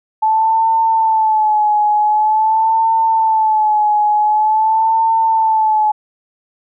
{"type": "tone with vibrato", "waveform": "sine", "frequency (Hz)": 869, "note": "A5", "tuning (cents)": -22, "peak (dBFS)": -10, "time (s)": [0.22, 5.92], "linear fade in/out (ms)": 10, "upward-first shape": "sine", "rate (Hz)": 0.46, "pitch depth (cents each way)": 58, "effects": []}